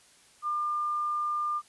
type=tone; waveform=sine; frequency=1200 Hz; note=D6; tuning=37 cents sharp; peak=-27 dBFS; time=0.42-1.62 s; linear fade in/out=50 ms; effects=white hiss -59 dBFS RMS until 1.68 s + resampled to 24000 Hz